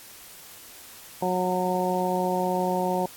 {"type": "harmonic tone", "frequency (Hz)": 182.5, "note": "F#3", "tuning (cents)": -24, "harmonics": [1, 2, 3, 4, 5], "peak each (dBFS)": [-29, -29, -29, -29, -29], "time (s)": [1.22, 3.06], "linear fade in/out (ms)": 5, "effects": ["white hiss -46 dBFS RMS until 3.16 s", "AAC 64 kbps"]}